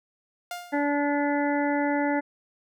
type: tone with exponential decay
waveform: sawtooth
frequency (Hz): 705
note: F5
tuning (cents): +16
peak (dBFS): -26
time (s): 0.51-0.97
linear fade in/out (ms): 2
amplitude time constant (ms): 99
type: harmonic tone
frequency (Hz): 288.5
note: D4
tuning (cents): -31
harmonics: 1 / 2 / 3 / 5 / 6 / 7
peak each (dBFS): -25 / -29 / -29 / -36 / -35 / -35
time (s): 0.72-2.21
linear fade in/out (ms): 20
effects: none